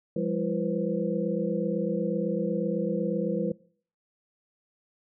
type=tone cluster; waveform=sine; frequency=175.3 / 203.3 / 337.3 / 487.1 / 525 Hz; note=F3 / G#3 / E4 / B4 / C5; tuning=+7 / -37 / +40 / -24 / +6 cents; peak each=-31 / -31 / -33 / -31 / -35 dBFS; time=0.16-3.52 s; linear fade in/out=5 ms; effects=noise-tail reverb RT60 0.5 s tail -21 dB re dry